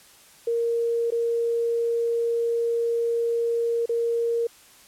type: tone with dropouts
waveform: sine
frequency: 466.2 Hz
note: A#4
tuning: in tune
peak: -21 dBFS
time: 0.47-4.47 s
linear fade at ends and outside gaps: 5 ms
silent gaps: 1.105-1.12 / 3.858-3.892 s
effects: white hiss -52 dBFS RMS until 4.87 s + low-pass 12000 Hz 12 dB/octave